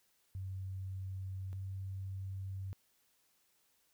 sine tone pair in turn, 95 / 95.99 Hz, F#2 / G2, +46 / -36 cents, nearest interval unison, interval 18 cents, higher second, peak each -39 / -39 dBFS, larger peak neither, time 0.35-1.53 / 1.53-2.73 s, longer second, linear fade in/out 0 ms, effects white hiss -74 dBFS RMS until 3.93 s

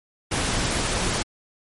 pink noise, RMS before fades -24 dBFS, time 0.31-1.23 s, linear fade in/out 10 ms, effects MP3 48 kbps

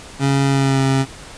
25% pulse tone with pitch glide, 137.9 to 134.59 Hz, C#3 to C3, -9 to +49 cents, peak -10 dBFS, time 0.19-1.06 s, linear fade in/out 50 ms, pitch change -42 cents, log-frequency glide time 0.48-0.81 s, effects pink hiss -37 dBFS RMS until 1.37 s + resampled to 22050 Hz

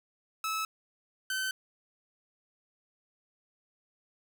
sawtooth tone pair in turn, 1300 / 1531 Hz, E6 / G6, -24 / -41 cents, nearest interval minor third, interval 283 cents, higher second, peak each -27 dBFS, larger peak neither, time 0.44-0.65 / 1.3-1.51 s, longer neither, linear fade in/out 2 ms, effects none

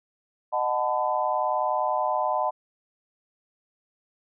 sine tone cluster, 617 / 736 / 877 / 1007 Hz, D#5 / F#5 / A5 / B5, -15 / -9 / -6 / +33 cents, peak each -28 dBFS, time 0.52-2.51 s, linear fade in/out 20 ms, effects none

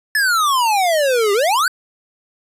square exponential two-way sweep, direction down then up, 1760 to 392 to 1577 Hz, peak -14 dBFS, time 0.15-1.68 s, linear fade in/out 2 ms, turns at 1.33 s, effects resampled to 32000 Hz

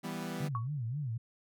sawtooth chord, E minor, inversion none, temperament equal, 164.81 / 196 / 246.9 Hz, E3 / G3 / B3, 0 / 0 / 0 cents, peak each -37 dBFS, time 0.03-0.49 s, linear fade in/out 20 ms
sine tone with vibrato, 130 Hz, C3, 11 cents flat, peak -33 dBFS, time 0.4-1.18 s, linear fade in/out 10 ms, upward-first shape sine, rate 3.8 Hz, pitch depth 260 cents each way
sine tone with exponential decay, 1117 Hz, C#6, 13 cents sharp, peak -30 dBFS, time 0.55-0.67 s, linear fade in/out 1 ms, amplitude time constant 26 ms
effects none

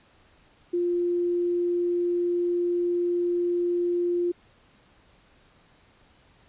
sine tone, 350 Hz, F4, 4 cents sharp, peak -22 dBFS, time 0.73-4.32 s, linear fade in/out 10 ms, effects pink hiss -59 dBFS RMS until 6.48 s + resampled to 8000 Hz

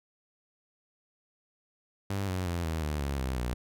sawtooth tone with pitch steps, 98.9 / 92.28 / 86.1 / 80.33 / 74.95 / 69.93 / 65.25 / 60.88 Hz, G2 / F#2 / F2 / E2 / D2 / C#2 / C2 / B1, +16 / -4 / -24 / -44 / +36 / +16 / -4 / -24 cents, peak -26 dBFS, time 2.1-3.54 s, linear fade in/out 5 ms, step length 180 ms, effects none

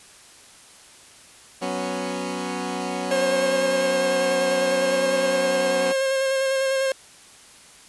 15% pulse chord, F# suspended fourth, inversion none, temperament equal, 185 / 246.9 / 277.2 Hz, F#3 / B3 / C#4, 0 / 0 / 0 cents, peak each -24 dBFS, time 1.61-5.93 s, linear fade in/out 20 ms
45% pulse tone with vibrato, 535 Hz, C5, 38 cents sharp, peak -20 dBFS, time 3.11-6.92 s, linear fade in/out 2 ms, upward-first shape square, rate 10 Hz, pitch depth 14 cents each way
effects white hiss -48 dBFS RMS until 7.88 s + resampled to 24000 Hz

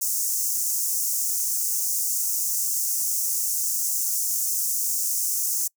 pink high-pass noise, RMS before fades -25 dBFS, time 0.01-5.68 s, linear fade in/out 10 ms, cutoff 5900 Hz, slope 48 dB/octave, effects noise-tail reverb RT60 0.1 s tail -26 dB re dry

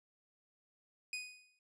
sawtooth tone with exponential decay, 2487 Hz, D#7, 1 cent flat, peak -33 dBFS, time 1.13-1.59 s, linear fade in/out 2 ms, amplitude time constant 98 ms, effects resampled to 22050 Hz

